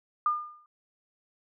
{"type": "tone with exponential decay", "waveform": "sine", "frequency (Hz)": 1209, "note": "D6", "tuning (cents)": 50, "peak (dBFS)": -20, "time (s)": [0.26, 0.66], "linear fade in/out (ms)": 2, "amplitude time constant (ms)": 86, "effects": []}